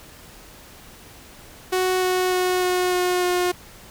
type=tone with pitch steps; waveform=sawtooth; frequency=370 / 367.7 / 365.3 / 363 / 360.7 / 358.4 Hz; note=F#4 / F#4 / F#4 / F#4 / F#4 / F4; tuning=0 / -11 / -22 / -33 / -44 / +45 cents; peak=-15 dBFS; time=1.72-3.52 s; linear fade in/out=10 ms; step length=300 ms; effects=pink hiss -45 dBFS RMS until 3.9 s